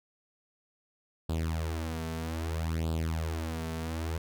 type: tone with flanger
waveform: sawtooth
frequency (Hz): 80.9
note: E2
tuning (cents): -32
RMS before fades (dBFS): -33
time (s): 1.29-4.18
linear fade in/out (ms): 5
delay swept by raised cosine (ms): 0.24 to 4.54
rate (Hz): 0.62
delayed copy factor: +0.8
effects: none